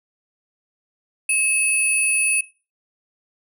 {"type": "tone pair together", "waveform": "sine", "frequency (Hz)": [2588, 9771], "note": ["E7", "D#9"], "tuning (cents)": [-32, -32], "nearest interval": "octave + major seventh", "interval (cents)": 2300, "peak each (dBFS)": -17, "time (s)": [1.29, 2.41], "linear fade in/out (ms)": 5, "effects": ["noise-tail reverb RT60 0.3 s tail -19 dB re dry", "tanh soft clip ceiling -13 dBFS"]}